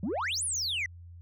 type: exponential two-way sweep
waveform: sine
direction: up then down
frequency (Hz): 169.1 to 10640 to 1929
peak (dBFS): -26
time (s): 0.03-0.86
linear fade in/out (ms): 2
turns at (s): 0.44
effects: tanh soft clip ceiling -28 dBFS + added 86 Hz sine -45 dBFS peak until 1.21 s